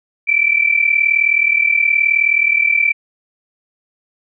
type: tone pair together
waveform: sine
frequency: 2313 / 2352 Hz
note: D7 / D7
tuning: -27 / +2 cents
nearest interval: unison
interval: 29 cents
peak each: -14 dBFS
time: 0.27-2.93 s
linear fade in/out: 20 ms
effects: none